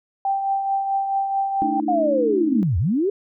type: tone with tremolo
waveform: sine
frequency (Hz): 784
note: G5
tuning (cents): 0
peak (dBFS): -17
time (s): 0.25-1.8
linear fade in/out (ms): 2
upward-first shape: triangle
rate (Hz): 4.6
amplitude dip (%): 50
type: chord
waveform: sine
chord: A suspended fourth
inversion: none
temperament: equal with one note detuned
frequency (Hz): 220 / 293.7 / 321.4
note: A3 / D4 / E4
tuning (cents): 0 / 0 / -44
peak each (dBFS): -29 / -24 / -26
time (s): 1.62-2.63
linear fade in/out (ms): 0
type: linear two-way sweep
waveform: sine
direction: down then up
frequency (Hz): 738 to 75.5 to 418.8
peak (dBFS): -17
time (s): 1.88-3.1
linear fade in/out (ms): 5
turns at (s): 2.78
effects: none